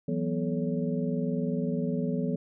sine tone cluster, 166.6 / 186.5 / 245.6 / 432.3 / 560 Hz, E3 / F#3 / B3 / A4 / C#5, +19 / +14 / -9 / -31 / +18 cents, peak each -31 / -33 / -31 / -35 / -38 dBFS, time 0.08-2.36 s, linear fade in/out 5 ms, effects none

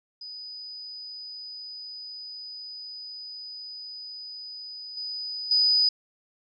sine tone with level steps, 4978 Hz, D#8, in tune, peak -37 / -31 / -18 dBFS, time 0.21-5.89 s, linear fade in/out 5 ms, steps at 4.97 / 5.51 s, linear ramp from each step 2 ms, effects none

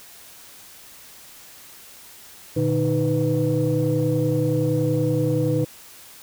sine tone cluster, 119.3 / 149.9 / 310.5 / 495.5 Hz, A#2 / D3 / D#4 / B4, +41 / +36 / -3 / +6 cents, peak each -23 dBFS, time 2.56-5.65 s, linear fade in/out 10 ms, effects tanh soft clip ceiling -11 dBFS + white hiss -45 dBFS RMS until 6.22 s

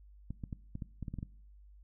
clicks, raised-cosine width 5 ms, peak -27 dBFS, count 10, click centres 0.306 / 0.438 / 0.528 / 0.754 / 0.822 / 1.027 / 1.082 / 1.14 / 1.187 / 1.229 s, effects noise-tail reverb RT60 0.6 s tail -21 dB re dry + added 50 Hz sine -54 dBFS peak until 1.83 s

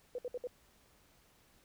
sine tone bursts, 493.9 Hz, B4, in tune, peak -36 dBFS, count 4, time 0.15-0.472 s, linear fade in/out 2 ms, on 34 ms, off 62 ms, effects pink hiss -67 dBFS RMS until 1.64 s

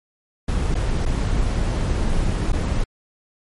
brown noise with dropouts, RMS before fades -20 dBFS, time 0.48-2.84 s, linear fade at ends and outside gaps 5 ms, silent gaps 0.744-0.751 / 1.054-1.06 / 2.521-2.529 s, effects MP3 48 kbps

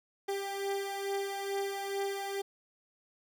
30% pulse beating tone pair, 395.1 / 397.4 Hz, G4 / G4, +14 / +24 cents, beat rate 2.3 Hz, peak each -32 / -36 dBFS, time 0.28-2.42 s, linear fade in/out 10 ms, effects none

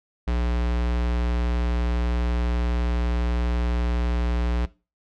square tone, 59.6 Hz, A#1, 39 cents sharp, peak -22 dBFS, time 0.27-4.66 s, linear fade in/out 10 ms, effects noise-tail reverb RT60 0.3 s tail -19 dB re dry + low-pass 4000 Hz 12 dB/octave

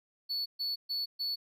triangle tone bursts, 4435 Hz, C#8, in tune, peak -30 dBFS, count 4, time 0.29-1.36 s, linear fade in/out 20 ms, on 170 ms, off 130 ms, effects none

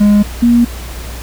triangle / sine tone pair in turn, 206.4 / 237.5 Hz, G#3 / A#3, -10 / +33 cents, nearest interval major second, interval 243 cents, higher second, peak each -3 / -5 dBFS, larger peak first, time 0-0.23 / 0.42-0.65 s, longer neither, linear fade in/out 10 ms, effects added 60 Hz sine -24 dBFS peak until 1.22 s + pink hiss -30 dBFS RMS until 1.22 s

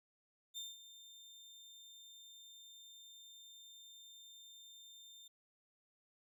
30% pulse tone with ADSR envelope, 3610 Hz, A7, 44 cents sharp, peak -40 dBFS, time 0.54-5.28 s, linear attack 34 ms, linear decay 190 ms, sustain -13 dB, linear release 7 ms, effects none

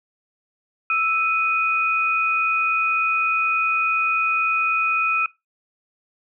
sine tone pair together, 1318.5 / 2489 Hz, E6 / D#7, 0 / 0 cents, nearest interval major seventh, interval 1100 cents, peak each -21 / -20 dBFS, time 0.9-5.26 s, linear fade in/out 2 ms, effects noise-tail reverb RT60 0.2 s tail -20 dB re dry

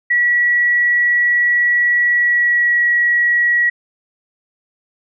sine tone with pitch glide, 1934 to 1919.5 Hz, B6 to B6, -37 to -50 cents, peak -11 dBFS, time 0.1-3.7 s, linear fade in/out 10 ms, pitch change -13 cents, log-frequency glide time 2.13-2.88 s, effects none

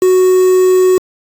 triangle tone with quantisation, 370 Hz, F#4, in tune, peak -4 dBFS, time 0.02-0.98 s, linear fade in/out 2 ms, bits 4, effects AAC 64 kbps

